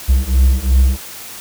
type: beating tone pair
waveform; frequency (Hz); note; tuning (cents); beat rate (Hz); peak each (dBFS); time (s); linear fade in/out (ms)
triangle; 63.4 / 66.2; B1 / C2; +46 / +21; 2.8; -11 / -10; 0.08-0.98; 20
effects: white hiss -32 dBFS RMS until 1.4 s